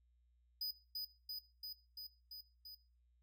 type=tone with echo; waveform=square; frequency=4978 Hz; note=D#8; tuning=in tune; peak=-39 dBFS; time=0.61-0.71 s; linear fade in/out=5 ms; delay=340 ms; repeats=6; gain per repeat=-2 dB; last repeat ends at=2.75 s; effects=noise-tail reverb RT60 0.4 s tail -19 dB re dry + added 60 Hz sine -70 dBFS peak until 3.22 s

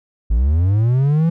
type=linear sweep; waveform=triangle; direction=up; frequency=50 to 169.2 Hz; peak=-10 dBFS; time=0.3-1.3 s; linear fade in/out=10 ms; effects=none

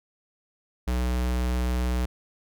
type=tone; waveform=square; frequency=61.74 Hz; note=B1; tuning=in tune; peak=-24 dBFS; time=0.87-2.06 s; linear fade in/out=10 ms; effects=none

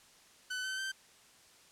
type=tone with pitch steps; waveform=sawtooth; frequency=1505 / 1530.4 / 1556.3 Hz; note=F#6 / G6 / G6; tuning=+29 / -42 / -13 cents; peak=-32 dBFS; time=0.5-0.92 s; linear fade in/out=10 ms; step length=140 ms; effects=white hiss -61 dBFS RMS until 1.71 s + low-pass 9000 Hz 12 dB/octave

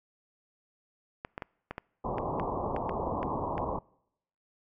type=clicks; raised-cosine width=0.5 ms; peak=-21 dBFS; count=11; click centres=1.249 / 1.379 / 1.422 / 1.71 / 1.781 / 2.183 / 2.398 / 2.764 / 2.894 / 3.23 / 3.58 s
type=low-pass noise; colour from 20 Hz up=white; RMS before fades=-33 dBFS; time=2.04-3.79 s; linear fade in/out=5 ms; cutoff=1100 Hz; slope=96 dB/octave
effects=noise-tail reverb RT60 0.8 s tail -26 dB re dry

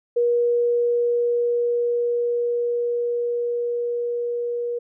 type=tone with level ramp; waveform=sine; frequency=478.1 Hz; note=A#4; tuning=44 cents sharp; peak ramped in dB=-16 to -23 dBFS; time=0.16-4.79 s; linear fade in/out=10 ms; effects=none

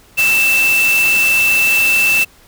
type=tone in noise; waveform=sine; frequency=2656 Hz; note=E7; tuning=12 cents sharp; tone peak=-10 dBFS; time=0.17-2.25 s; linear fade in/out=20 ms; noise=white; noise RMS=-21 dBFS; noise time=0.17-2.25 s; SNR=+8 dB; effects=pink hiss -47 dBFS RMS until 2.47 s

